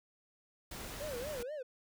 pink noise, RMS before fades -45 dBFS, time 0.71-1.43 s, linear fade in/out 5 ms
triangle tone with vibrato, 540 Hz, C#5, 45 cents flat, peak -37 dBFS, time 1-1.63 s, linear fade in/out 10 ms, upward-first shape sine, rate 4.2 Hz, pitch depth 230 cents each way
effects none

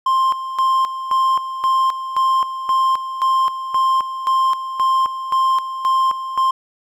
triangle tone with tremolo, 1053 Hz, C6, 11 cents sharp, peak -11 dBFS, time 0.06-6.51 s, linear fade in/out 5 ms, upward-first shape square, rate 1.9 Hz, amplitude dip 70%, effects none

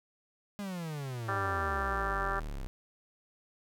45% pulse exponential sweep, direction down, 207.7 to 31 Hz, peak -36 dBFS, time 0.59-2.67 s, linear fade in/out 0 ms
harmonic tone, 196 Hz, G3, in tune, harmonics 2 / 3 / 4 / 5 / 6 / 7 / 8 / 9, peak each -41 / -42 / -39 / -42 / -36 / -37 / -40 / -41 dBFS, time 1.28-2.4 s, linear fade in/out 10 ms
effects none

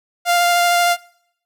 sawtooth tone with vibrato, 698.5 Hz, F5, in tune, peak -9 dBFS, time 0.25-0.97 s, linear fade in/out 50 ms, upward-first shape sine, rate 13 Hz, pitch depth 9 cents each way, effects noise-tail reverb RT60 0.7 s tail -23 dB re dry

